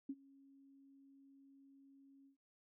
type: tone with ADSR envelope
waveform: sine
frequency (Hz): 274.3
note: C#4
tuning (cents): -18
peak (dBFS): -38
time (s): 0.09-2.37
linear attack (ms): 6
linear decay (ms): 48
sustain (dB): -24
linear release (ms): 110
effects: none